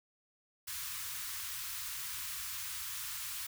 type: band-stop noise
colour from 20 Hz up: white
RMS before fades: -41 dBFS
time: 0.67-3.47 s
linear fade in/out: 10 ms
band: 130 to 1000 Hz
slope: 48 dB/octave
effects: none